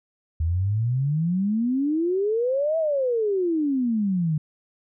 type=exponential two-way sweep; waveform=sine; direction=up then down; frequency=77.78 to 659.3 to 148.8 Hz; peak=-20 dBFS; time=0.4-4.38 s; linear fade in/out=5 ms; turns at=2.78 s; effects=none